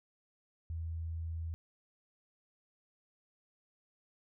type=tone; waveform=sine; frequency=82 Hz; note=E2; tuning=9 cents flat; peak=-36 dBFS; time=0.7-1.54 s; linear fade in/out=0 ms; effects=none